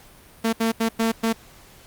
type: tone bursts at uneven times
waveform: sawtooth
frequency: 226.1 Hz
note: A3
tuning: 47 cents sharp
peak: -15 dBFS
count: 5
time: 0.44-0.53 / 0.6-0.72 / 0.8-0.89 / 0.99-1.12 / 1.23-1.33 s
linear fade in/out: 10 ms
effects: pink hiss -49 dBFS RMS until 1.86 s + Opus 48 kbps